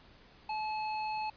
square tone, 861 Hz, A5, 38 cents flat, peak -34 dBFS, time 0.49-1.3 s, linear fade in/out 5 ms, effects pink hiss -59 dBFS RMS until 1.36 s + resampled to 11025 Hz

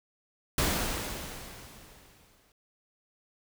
pink noise with exponential decay, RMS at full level -26 dBFS, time 0.58-2.52 s, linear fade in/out 2 ms, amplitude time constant 420 ms, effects none

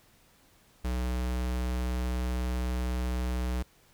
square tone, 62 Hz, B1, 7 cents sharp, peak -29 dBFS, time 0.84-3.63 s, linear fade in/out 10 ms, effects pink hiss -62 dBFS RMS until 3.93 s

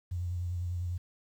sine tone with vibrato, 88.4 Hz, F2, 22 cents sharp, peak -31 dBFS, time 0.11-0.98 s, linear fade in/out 10 ms, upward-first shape sine, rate 10 Hz, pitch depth 37 cents each way, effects 10-bit

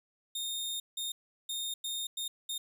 sawtooth tone bursts at uneven times, 3667 Hz, A#7, 29 cents flat, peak -31 dBFS, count 6, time 0.35-0.8 / 0.97-1.12 / 1.49-1.74 / 1.84-2.07 / 2.17-2.28 / 2.49-2.58 s, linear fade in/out 5 ms, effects none

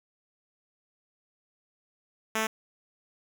5% pulse tone, 220 Hz, A3, in tune, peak -15 dBFS, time 2.35-2.47 s, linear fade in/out 5 ms, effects none

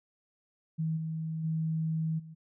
sine tone with level steps, 160 Hz, D#3, 49 cents sharp, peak -28 / -32 / -28 / -44 dBFS, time 0.78-2.35 s, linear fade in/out 20 ms, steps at 0.96 / 1.43 / 2.18 s, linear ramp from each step 20 ms, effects none

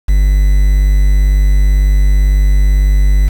triangle tone with quantisation, 49 Hz, G1, in tune, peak -4 dBFS, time 0.08-3.29 s, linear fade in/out 10 ms, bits 5, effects none

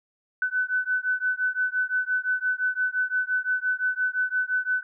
sine beating tone pair, 1502 / 1507.8 Hz, F#6 / F#6, +26 / +32 cents, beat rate 5.8 Hz, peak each -26 dBFS, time 0.42-4.83 s, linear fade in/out 2 ms, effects none

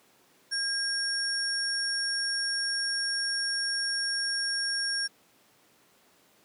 sine tone cluster, 1618 / 5520 / 9430 Hz, G#6 / F8 / D9, -46 / -21 / +6 cents, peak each -32 / -29 / -38 dBFS, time 0.51-5.08 s, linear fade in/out 20 ms, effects pink hiss -62 dBFS RMS until 6.44 s + high-pass 200 Hz 12 dB/octave

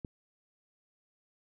click, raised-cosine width 3 ms, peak -25 dBFS, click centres 0.048 s, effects none

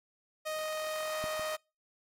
sawtooth tone, 622.3 Hz, D#5, in tune, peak -30 dBFS, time 0.45-1.57 s, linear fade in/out 20 ms
clicks, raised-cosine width 3 ms, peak -28 / -35 dBFS, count 2, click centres 1.241 / 1.395 s
effects noise-tail reverb RT60 0.3 s tail -26 dB re dry + AAC 48 kbps

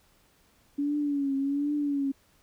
sine tone with vibrato, 283.2 Hz, C#4, 37 cents sharp, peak -25 dBFS, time 0.78-2.12 s, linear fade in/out 10 ms, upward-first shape triangle, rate 1.3 Hz, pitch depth 78 cents each way, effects pink hiss -64 dBFS RMS until 2.42 s

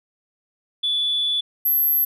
sine tone pair in turn, 3454 / 12224 Hz, A7 / G9, -33 / -45 cents, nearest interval octave + minor seventh, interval 2188 cents, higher second, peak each -18 / -14 dBFS, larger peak second, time 0.83-1.41 / 1.65-2.05 s, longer first, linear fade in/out 10 ms, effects tanh soft clip ceiling -14 dBFS

